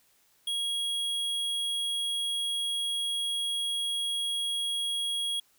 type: tone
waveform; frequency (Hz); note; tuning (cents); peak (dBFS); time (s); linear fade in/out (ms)
square; 3300; G#7; -12; -29; 0.47-5.4; 5
effects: white hiss -66 dBFS RMS until 5.58 s